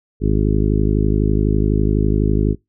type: harmonic tone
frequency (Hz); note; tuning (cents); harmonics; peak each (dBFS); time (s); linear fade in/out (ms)
52; G#1; +3; 1 / 2 / 3 / 4 / 5 / 6 / 7 / 8; -17 / -20 / -22 / -23 / -24 / -25 / -25 / -26; 0.2-2.56; 50
effects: noise-tail reverb RT60 0.2 s tail -26 dB re dry